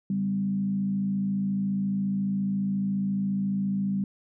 sine tone with frequency modulation, 196 Hz, G3, in tune, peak -24 dBFS, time 0.1-4.04 s, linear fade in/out 2 ms, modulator 54.4 Hz, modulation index 0.47, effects none

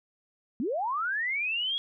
sine linear sweep, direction up, 206.6 to 3352 Hz, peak -27 dBFS, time 0.6-1.78 s, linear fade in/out 0 ms, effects none

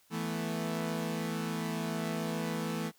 sawtooth chord, E suspended fourth, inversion none, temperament equal, 164.81 / 220 / 246.9 Hz, E3 / A3 / B3, 0 / 0 / 0 cents, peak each -32 / -32 / -37 dBFS, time 0.1-2.92 s, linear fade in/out 50 ms, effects white hiss -66 dBFS RMS until 2.98 s

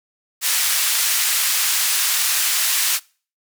white band-pass noise, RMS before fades -19 dBFS, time 0.41-3 s, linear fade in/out 50 ms, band 1400 to 14000 Hz, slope 12 dB/octave, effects noise-tail reverb RT60 0.4 s tail -24 dB re dry

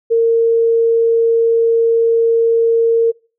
sine tone, 459 Hz, A#4, 27 cents flat, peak -9 dBFS, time 0.1-3.12 s, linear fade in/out 20 ms, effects noise-tail reverb RT60 0.4 s tail -25 dB re dry

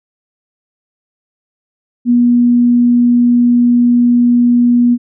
sine tone, 241.5 Hz, B3, 39 cents flat, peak -6 dBFS, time 2.05-4.98 s, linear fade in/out 50 ms, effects none

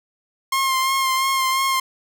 sawtooth tone with vibrato, 1063 Hz, C6, 27 cents sharp, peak -14 dBFS, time 0.52-1.8 s, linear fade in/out 5 ms, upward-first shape sine, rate 2.9 Hz, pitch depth 25 cents each way, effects none

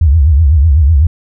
sine tone with vibrato, 75 Hz, D2, 37 cents sharp, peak -4 dBFS, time 0.01-1.07 s, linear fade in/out 5 ms, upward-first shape triangle, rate 8 Hz, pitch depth 260 cents each way, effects none

